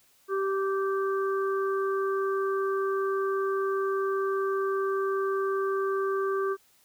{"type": "harmonic tone", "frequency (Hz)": 389.3, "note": "G4", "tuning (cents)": -12, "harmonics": [1, 3, 4], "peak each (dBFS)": [-26, -32, -38], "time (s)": [0.28, 6.57], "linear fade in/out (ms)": 50, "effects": ["white hiss -63 dBFS RMS until 6.84 s"]}